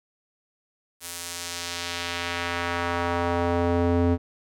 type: tone with band-pass filter sweep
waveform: square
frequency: 86.5 Hz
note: F2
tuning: 16 cents flat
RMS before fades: -26 dBFS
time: 1-4.18 s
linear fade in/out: 50 ms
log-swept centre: 11000 to 300 Hz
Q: 0.88
effects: none